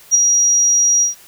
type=tone with ADSR envelope; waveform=sine; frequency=5740 Hz; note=F8; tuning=47 cents sharp; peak=-5 dBFS; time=0.11-1.15 s; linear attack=37 ms; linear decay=9 ms; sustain=-5 dB; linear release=130 ms; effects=white hiss -44 dBFS RMS until 1.27 s

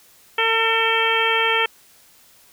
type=harmonic tone with a mistuned harmonic; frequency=451.5 Hz; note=A4; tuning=45 cents sharp; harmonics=1 / 2 / 3 / 4 / 5 / 6 / 7; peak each=-24 / -24 / -24 / -24 / -24 / -24 / -24 dBFS; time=0.38-1.66 s; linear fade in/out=5 ms; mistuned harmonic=6; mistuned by=-39 cents; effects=white hiss -52 dBFS RMS until 2.52 s

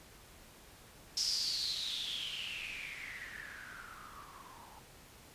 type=noise with low-pass filter sweep; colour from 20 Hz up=violet; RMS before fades=-41 dBFS; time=1.17-4.79 s; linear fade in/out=2 ms; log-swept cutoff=5400 to 870 Hz; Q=9.1; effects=pink hiss -57 dBFS RMS until 5.34 s + resampled to 32000 Hz

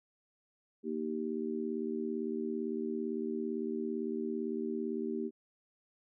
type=harmonic tone; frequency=77.78 Hz; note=D#2; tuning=in tune; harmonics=3 / 4 / 5; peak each=-37 / -39 / -37 dBFS; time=0.83-5.31 s; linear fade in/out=50 ms; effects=none

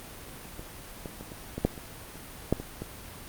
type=clicks; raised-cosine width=2 ms; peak=-26 / -22 / -28 / -29 / -18 / -9 / -26 / -29 / -9 / -22 / -21 dBFS; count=11; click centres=0.594 / 1.058 / 1.21 / 1.319 / 1.58 / 1.65 / 1.778 / 2.157 / 2.526 / 2.6 / 2.82 s; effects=pink hiss -44 dBFS RMS until 3.28 s + Opus 32 kbps

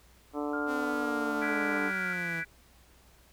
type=harmonic tone; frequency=146.83 Hz; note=D3; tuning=in tune; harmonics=2 / 3 / 4 / 5 / 6 / 7 / 8 / 9; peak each=-33 / -37 / -39 / -41 / -43 / -44 / -45 / -46 dBFS; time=0.33-1.92 s; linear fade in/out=50 ms
type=tone; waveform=sine; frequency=1404 Hz; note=F6; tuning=9 cents sharp; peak=-34 dBFS; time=0.53-2.13 s; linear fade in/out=5 ms
type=linear sweep; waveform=sawtooth; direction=down; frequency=261.6 to 162.2 Hz; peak=-33 dBFS; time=0.66-2.44 s; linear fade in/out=50 ms
type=chord; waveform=sine; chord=G# half-diminished seventh; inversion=third; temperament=equal with one note detuned; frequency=1480 / 1661.2 / 1975.5 / 2332 Hz; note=F#6 / G#6 / B6 / D7; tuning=0 / 0 / 0 / -13 cents; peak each=-37 / -38 / -37 / -38 dBFS; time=1.41-2.45 s; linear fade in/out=20 ms
effects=added 60 Hz sine -61 dBFS peak until 3.32 s + pink hiss -61 dBFS RMS until 3.32 s

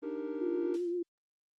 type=chord; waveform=triangle; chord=Eb major seventh; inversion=third; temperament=equal; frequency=293.7 / 311.1 / 392 / 466.2 Hz; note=D4 / Eb4 / G4 / Bb4; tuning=0 / 0 / 0 / 0 cents; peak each=-38 / -38 / -41 / -38 dBFS; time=0.02-0.77 s; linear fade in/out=20 ms
type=tone with vibrato; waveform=sine; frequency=349.2 Hz; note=F4; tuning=in tune; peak=-31 dBFS; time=0.41-1.03 s; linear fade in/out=10 ms; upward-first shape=triangle; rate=7.8 Hz; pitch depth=51 cents each way
type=noise with exponential decay; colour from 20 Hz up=blue; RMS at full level=-45 dBFS; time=0.74-1.09 s; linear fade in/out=1 ms; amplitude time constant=76 ms
effects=low-pass 5000 Hz 12 dB/octave + Opus 24 kbps

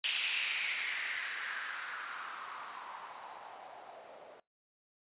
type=noise with low-pass filter sweep; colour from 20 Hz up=violet; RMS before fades=-40 dBFS; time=0.04-4.4 s; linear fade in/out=2 ms; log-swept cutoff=2900 to 580 Hz; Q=3.9; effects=noise-tail reverb RT60 0.2 s tail -22 dB re dry + resampled to 8000 Hz

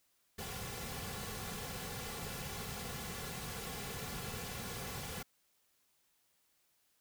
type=noise with comb filter; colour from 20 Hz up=pink; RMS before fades=-43 dBFS; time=0.38-5.23 s; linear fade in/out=10 ms; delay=3.2 ms; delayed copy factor=-0.7; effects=white hiss -75 dBFS RMS until 7 s

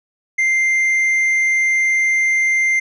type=tone with tanh clipping; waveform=sine; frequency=2093 Hz; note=C7; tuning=in tune; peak=-14 dBFS; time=0.38-2.8 s; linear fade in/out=10 ms; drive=4 dB; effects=none

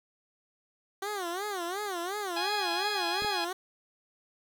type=tone with vibrato; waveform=15% pulse; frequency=378.3 Hz; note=F#4; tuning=38 cents sharp; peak=-26 dBFS; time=1.02-3.53 s; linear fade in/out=5 ms; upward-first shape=sine; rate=2.8 Hz; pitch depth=190 cents each way
type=harmonic tone; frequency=830.6 Hz; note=G#5; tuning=in tune; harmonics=1 / 2 / 3 / 4 / 5 / 6; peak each=-34 / -38 / -39 / -38 / -37 / -41 dBFS; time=2.36-3.45 s; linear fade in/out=10 ms
type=clicks; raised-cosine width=2 ms; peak=-27 dBFS; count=2; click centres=3.222 / 3.247 s
effects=none

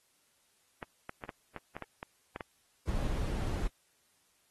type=clicks; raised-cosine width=0.5 ms; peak=-25 dBFS; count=10; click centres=0.828 / 1.094 / 1.238 / 1.292 / 1.563 / 1.766 / 1.823 / 2.029 / 2.361 / 2.408 s
type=noise; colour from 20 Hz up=brown; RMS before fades=-33 dBFS; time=2.87-3.68 s; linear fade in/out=10 ms
effects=white hiss -71 dBFS RMS until 4.5 s + AAC 32 kbps

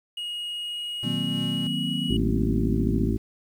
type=tone with pitch glide; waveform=triangle; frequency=2881 to 2916 Hz; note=F#7 to F#7; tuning=-47 to -26 cents; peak=-28 dBFS; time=0.17-2.17 s; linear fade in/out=5 ms; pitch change=+21 cents; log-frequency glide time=0.55-2.03 s
type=tone with tremolo; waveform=square; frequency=120.1 Hz; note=B2; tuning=48 cents flat; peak=-33 dBFS; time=1.03-1.67 s; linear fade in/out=0 ms; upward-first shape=triangle; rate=3.1 Hz; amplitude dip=45%
type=chord; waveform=sine; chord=C half-diminished seventh; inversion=first; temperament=equal; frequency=155.56 / 185 / 233.1 / 261.6 Hz; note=Eb3 / Gb3 / Bb3 / C4; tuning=0 / 0 / 0 / 0 cents; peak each=-31 dBFS; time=1.04-3.11 s; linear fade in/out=10 ms
type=harmonic tone; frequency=55 Hz; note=A1; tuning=in tune; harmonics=1 / 2 / 4 / 5 / 6 / 7; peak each=-27 / -28 / -29 / -31 / -31 / -33 dBFS; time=2.09-3.18 s; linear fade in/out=20 ms
effects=9-bit

